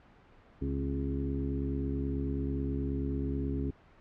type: harmonic tone with a mistuned harmonic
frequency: 69.3 Hz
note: C#2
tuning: in tune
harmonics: 1 / 2 / 3 / 4 / 5 / 6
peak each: -34 / -37 / -43 / -35 / -42 / -42 dBFS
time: 0.61-3.71 s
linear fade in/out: 10 ms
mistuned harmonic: 4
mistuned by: -44 cents
effects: pink hiss -59 dBFS RMS until 4 s + low-pass 2000 Hz 12 dB/octave